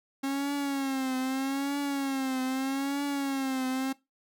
45% pulse tone with vibrato, 271.1 Hz, C#4, 38 cents flat, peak -28 dBFS, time 0.23-3.93 s, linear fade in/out 10 ms, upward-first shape triangle, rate 0.8 Hz, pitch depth 91 cents each way, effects noise-tail reverb RT60 0.2 s tail -19 dB re dry

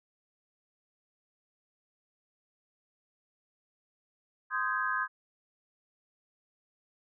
sine chord, Ab major seventh, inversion first, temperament just, 1038.3 / 1245.9 / 1557.4 / 1661.2 Hz, C6 / Eb6 / G6 / Ab6, -14 / +2 / -12 / 0 cents, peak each -34 dBFS, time 4.5-5.08 s, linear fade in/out 50 ms, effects none

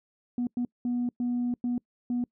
sine tone bursts at uneven times, 243.6 Hz, B3, 24 cents flat, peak -24 dBFS, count 6, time 0.38-0.47 / 0.57-0.65 / 0.85-1.09 / 1.2-1.54 / 1.64-1.78 / 2.1-2.24 s, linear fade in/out 2 ms, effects noise-tail reverb RT60 0.1 s tail -26 dB re dry + tanh soft clip ceiling -23 dBFS

